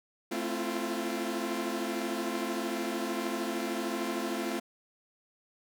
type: chord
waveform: sawtooth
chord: F major seventh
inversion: first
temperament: equal with one note detuned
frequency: 220 / 261.6 / 336 / 349.2 Hz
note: A3 / C4 / E4 / F4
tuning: 0 / 0 / +33 / 0 cents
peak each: -33 dBFS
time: 0.31-4.6 s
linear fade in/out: 10 ms
effects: none